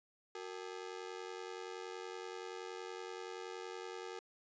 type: ring-modulated tone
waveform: sawtooth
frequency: 415.3 Hz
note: G#4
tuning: in tune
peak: -37 dBFS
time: 0.35-4.19 s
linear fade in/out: 0 ms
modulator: 45.3 Hz
effects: resampled to 16000 Hz